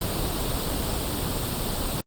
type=noise with comb filter; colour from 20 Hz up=pink; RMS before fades=-27 dBFS; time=0.01-2.01 s; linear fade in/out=5 ms; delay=0.24 ms; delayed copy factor=+0.55; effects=Opus 32 kbps